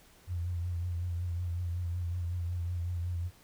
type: tone with vibrato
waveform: sine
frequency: 87.31 Hz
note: F2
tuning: in tune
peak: -31 dBFS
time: 0.27-3.31 s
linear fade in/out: 50 ms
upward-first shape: triangle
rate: 5.4 Hz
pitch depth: 55 cents each way
effects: pink hiss -60 dBFS RMS until 3.43 s